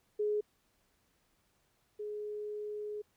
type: tone pair in turn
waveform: sine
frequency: 419.6 / 419.6 Hz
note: G#4 / G#4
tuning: +18 / +18 cents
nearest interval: unison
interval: 0 cents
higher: neither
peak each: -29 / -37 dBFS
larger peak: first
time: 0.19-0.41 / 1.99-3.02 s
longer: second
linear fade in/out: 10 ms
effects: pink hiss -74 dBFS RMS until 3.16 s

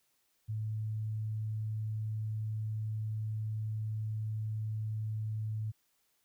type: tone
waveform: sine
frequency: 108.6 Hz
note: A2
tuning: 22 cents flat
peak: -33 dBFS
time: 0.48-5.72 s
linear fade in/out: 20 ms
effects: white hiss -75 dBFS RMS until 6.24 s

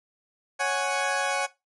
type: chord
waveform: 20% pulse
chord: C# suspended fourth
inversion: none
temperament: equal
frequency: 554.4 / 740 / 830.6 Hz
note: C#5 / F#5 / G#5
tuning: 0 / 0 / 0 cents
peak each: -24 dBFS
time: 0.59-1.47 s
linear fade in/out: 20 ms
effects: noise-tail reverb RT60 0.2 s tail -17 dB re dry + resampled to 24000 Hz

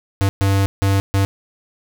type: tone bursts at uneven times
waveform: square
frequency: 98 Hz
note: G2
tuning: in tune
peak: -14 dBFS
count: 4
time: 0.21-0.29 / 0.41-0.66 / 0.82-1 / 1.14-1.25 s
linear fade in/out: 0 ms
effects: none

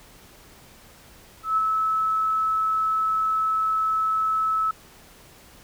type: tone with ADSR envelope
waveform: sine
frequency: 1301 Hz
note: E6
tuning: 23 cents flat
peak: -17 dBFS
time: 1.43-4.71 s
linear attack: 140 ms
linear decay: 25 ms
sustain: -3 dB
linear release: 4 ms
effects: pink hiss -50 dBFS RMS until 5.63 s

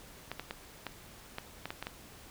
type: clicks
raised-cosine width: 0.3 ms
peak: -21 dBFS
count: 9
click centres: 0.316 / 0.396 / 0.509 / 0.867 / 1.384 / 1.656 / 1.705 / 1.826 / 1.869 s
effects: pink hiss -53 dBFS RMS until 2.3 s

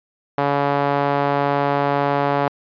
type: tone with band-pass filter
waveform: sawtooth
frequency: 141.9 Hz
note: C#3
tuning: 41 cents sharp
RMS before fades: -19 dBFS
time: 0.38-2.48 s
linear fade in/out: 0 ms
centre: 800 Hz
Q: 1.4
effects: resampled to 11025 Hz

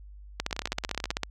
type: two click trains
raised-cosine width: 0.2 ms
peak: -10 / -18 dBFS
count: 14 / 12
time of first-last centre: 0.4-1.233 / 0.51-1.111 s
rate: 15.6 / 18.3 Hz
effects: added 50 Hz sine -44 dBFS peak until 1.3 s

